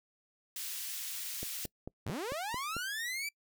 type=high-pass noise; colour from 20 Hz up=white; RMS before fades=-40 dBFS; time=0.56-1.66 s; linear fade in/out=2 ms; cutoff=2200 Hz; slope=12 dB/octave
type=click train; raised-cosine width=2 ms; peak=-27 dBFS; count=7; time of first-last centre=1.43-2.766 s; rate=4.49 Hz
type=linear sweep; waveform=sawtooth; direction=up; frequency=72.8 to 2349 Hz; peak=-32 dBFS; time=2.06-3.29 s; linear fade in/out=5 ms
effects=noise-tail reverb RT60 0.1 s tail -25 dB re dry